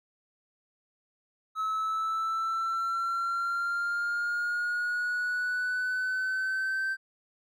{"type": "exponential sweep", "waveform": "triangle", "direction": "up", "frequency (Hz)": [1290, 1559], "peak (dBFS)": -25, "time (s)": [1.55, 6.97], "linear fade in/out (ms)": 50, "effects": ["tanh soft clip ceiling -21 dBFS"]}